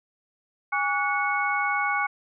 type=tone cluster; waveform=sine; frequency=820 / 1136 / 1463 / 2206 Hz; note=G#5 / C#6 / F#6 / C#7; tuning=-22 / +42 / -20 / -9 cents; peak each=-28 dBFS; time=0.72-2.07 s; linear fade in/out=10 ms; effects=none